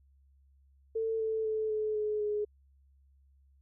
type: tone with pitch steps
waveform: sine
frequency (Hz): 447.2 / 441.3 / 435.5 / 429.7 / 424.1 / 418.5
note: A4 / A4 / A4 / A4 / G#4 / G#4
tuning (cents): +28 / +5 / -18 / -41 / +36 / +13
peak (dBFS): -29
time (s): 0.95-2.45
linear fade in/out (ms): 10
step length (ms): 250
effects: added 68 Hz sine -61 dBFS peak until 3.61 s